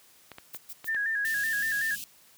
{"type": "clicks", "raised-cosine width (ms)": 0.3, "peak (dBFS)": -26, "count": 5, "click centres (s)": [0.317, 0.384, 0.547, 0.844, 0.947]}
{"type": "noise bursts", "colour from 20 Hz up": "violet", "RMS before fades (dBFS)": -40, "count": 3, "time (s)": [0.53, 0.891], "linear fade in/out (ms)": 10, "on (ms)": 47, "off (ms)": 110}
{"type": "tone with vibrato", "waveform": "sine", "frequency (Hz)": 1723, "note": "A6", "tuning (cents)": -37, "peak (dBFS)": -26, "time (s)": [0.87, 1.96], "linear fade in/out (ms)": 20, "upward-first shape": "square", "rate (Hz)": 5.3, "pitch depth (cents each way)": 68}
{"type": "band-stop noise", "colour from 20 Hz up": "white", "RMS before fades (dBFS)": -39, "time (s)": [1.25, 2.04], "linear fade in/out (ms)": 0, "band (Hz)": [290, 2500], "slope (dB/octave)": 96}
{"effects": ["white hiss -58 dBFS RMS until 2.37 s", "high-pass 60 Hz 12 dB/octave"]}